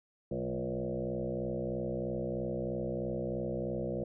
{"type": "tone with frequency modulation", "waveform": "sine", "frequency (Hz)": 349.2, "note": "F4", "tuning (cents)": 0, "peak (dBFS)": -32, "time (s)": [0.31, 4.04], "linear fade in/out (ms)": 5, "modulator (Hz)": 63.1, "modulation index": 3.9, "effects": []}